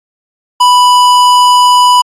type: tone with hard clipping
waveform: sine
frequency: 989 Hz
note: B5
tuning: 2 cents sharp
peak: -5 dBFS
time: 0.6-2.02 s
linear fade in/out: 10 ms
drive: 15 dB
effects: AAC 64 kbps